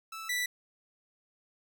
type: tone pair in turn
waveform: sawtooth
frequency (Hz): 1316 / 1971.8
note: E6 / B6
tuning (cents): -3 / -3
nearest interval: perfect fifth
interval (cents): 700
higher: second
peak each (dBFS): -36 / -26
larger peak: second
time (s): 0.12-0.29 / 0.29-0.46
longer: neither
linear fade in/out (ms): 5
effects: none